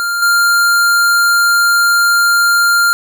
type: tone with level steps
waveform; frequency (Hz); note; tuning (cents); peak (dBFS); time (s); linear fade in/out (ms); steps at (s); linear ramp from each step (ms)
square; 1396.9; F6; 0; -15 / -9; 0-2.93; 0; 0.22; 5
effects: none